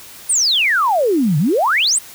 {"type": "exponential two-way sweep", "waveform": "sine", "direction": "down then up", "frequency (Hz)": [9397, 138.7, 9397], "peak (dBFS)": -12, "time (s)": [0.29, 1.99], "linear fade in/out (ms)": 10, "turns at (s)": 1.38, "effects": ["white hiss -38 dBFS RMS until 2.14 s"]}